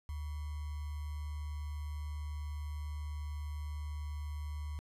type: tone with sample-and-hold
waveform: sine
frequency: 74.4 Hz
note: D2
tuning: 23 cents sharp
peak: -37 dBFS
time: 0.09-4.79 s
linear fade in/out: 0 ms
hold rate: 1050 Hz
effects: resampled to 32000 Hz